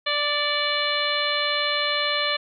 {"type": "harmonic tone with a mistuned harmonic", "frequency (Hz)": 587.3, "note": "D5", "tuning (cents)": 0, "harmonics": [1, 2, 3, 4, 5, 6, 7], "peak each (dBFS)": [-29, -29, -29, -29, -29, -29, -29], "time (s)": [0.06, 2.37], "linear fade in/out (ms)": 10, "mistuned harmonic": 4, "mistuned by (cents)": -29, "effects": []}